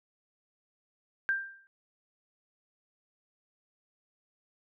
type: tone with exponential decay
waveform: sine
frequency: 1583 Hz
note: G6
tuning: 17 cents sharp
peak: -23 dBFS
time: 1.29-1.67 s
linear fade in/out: 0 ms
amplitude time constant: 82 ms
effects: none